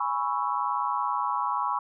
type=chord; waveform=sine; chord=C# minor seventh; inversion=second; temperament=equal; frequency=830.6 / 987.8 / 1108.7 / 1318.5 Hz; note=G#5 / B5 / C#6 / E6; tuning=0 / 0 / 0 / 0 cents; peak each=-32 / -29 / -29 / -34 dBFS; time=0-1.79 s; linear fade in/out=5 ms; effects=none